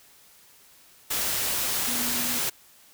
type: tone in noise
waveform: sine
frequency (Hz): 242.1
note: B3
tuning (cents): -34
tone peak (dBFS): -35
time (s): 1.87-2.39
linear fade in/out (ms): 10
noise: white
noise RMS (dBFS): -27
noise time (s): 1.1-2.5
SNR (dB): -11
effects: white hiss -55 dBFS RMS until 2.93 s